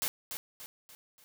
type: noise with echo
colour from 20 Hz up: white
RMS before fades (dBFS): -32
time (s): 0.02-0.08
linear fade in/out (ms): 0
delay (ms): 290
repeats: 4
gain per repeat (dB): -7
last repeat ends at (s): 1.24
effects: none